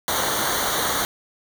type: noise with comb filter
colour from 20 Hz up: pink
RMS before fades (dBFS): -23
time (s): 0.08-1.05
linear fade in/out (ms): 0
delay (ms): 0.39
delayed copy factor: -0.85
effects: none